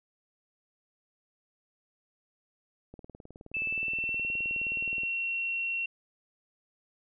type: click train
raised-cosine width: 2 ms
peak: -33 dBFS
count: 41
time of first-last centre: 2.94-5.034 s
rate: 19.1 Hz
type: tone with pitch glide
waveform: sine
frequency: 2637 to 2728 Hz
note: E7 to F7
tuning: 0 to -41 cents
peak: -29 dBFS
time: 3.54-5.86 s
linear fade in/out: 5 ms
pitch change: +59 cents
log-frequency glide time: 3.65-4.33 s
effects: none